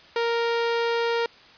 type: tone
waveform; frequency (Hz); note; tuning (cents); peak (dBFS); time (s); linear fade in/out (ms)
sawtooth; 466.2; A#4; 0; -18; 0.16-1.26; 2
effects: white hiss -50 dBFS RMS until 1.57 s + resampled to 11025 Hz